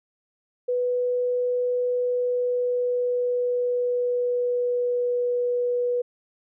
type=tone with pitch glide; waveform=sine; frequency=493.9 to 488.5 Hz; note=B4 to B4; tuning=0 to -19 cents; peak=-21 dBFS; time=0.68-6.02 s; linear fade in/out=10 ms; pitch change=-19 cents; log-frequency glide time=1.87-5.23 s; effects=none